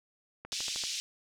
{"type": "click train", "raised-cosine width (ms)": 0.5, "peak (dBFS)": -28, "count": 6, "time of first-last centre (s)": [0.45, 0.838], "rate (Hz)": 12.9}
{"type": "band-pass noise", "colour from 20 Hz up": "white", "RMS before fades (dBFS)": -36, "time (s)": [0.52, 1], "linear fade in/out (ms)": 0, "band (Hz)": [2800, 6400], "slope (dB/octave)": 24}
{"effects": []}